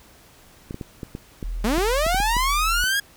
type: clicks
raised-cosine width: 3 ms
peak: -18 dBFS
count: 11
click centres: 0.709 / 0.744 / 0.812 / 1.032 / 1.151 / 1.428 / 1.781 / 2.065 / 2.146 / 2.202 / 2.367 s
type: tone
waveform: sine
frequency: 41.2 Hz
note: E1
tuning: in tune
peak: -25 dBFS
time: 1.44-2.84 s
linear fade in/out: 0 ms
type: linear sweep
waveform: sawtooth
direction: up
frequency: 196.1 to 1661.2 Hz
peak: -16 dBFS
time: 1.64-3 s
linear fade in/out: 5 ms
effects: pink hiss -51 dBFS RMS until 3.16 s